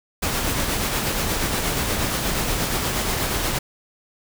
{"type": "noise with tremolo", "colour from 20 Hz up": "pink", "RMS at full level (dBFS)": -22, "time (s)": [0.22, 3.59], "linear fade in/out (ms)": 10, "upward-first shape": "sine", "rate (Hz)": 8.4, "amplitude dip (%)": 30, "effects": []}